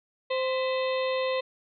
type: harmonic tone with a mistuned harmonic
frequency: 520 Hz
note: C5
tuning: 11 cents flat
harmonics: 1 / 2 / 4 / 5 / 6 / 7 / 8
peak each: -26 / -34 / -38 / -38 / -44 / -40 / -43 dBFS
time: 0.3-1.41 s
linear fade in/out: 10 ms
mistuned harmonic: 4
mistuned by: -72 cents
effects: none